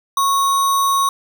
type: tone with sample-and-hold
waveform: sine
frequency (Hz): 1101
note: C#6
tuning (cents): -12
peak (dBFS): -13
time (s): 0.17-1.09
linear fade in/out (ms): 2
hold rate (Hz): 4900
effects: none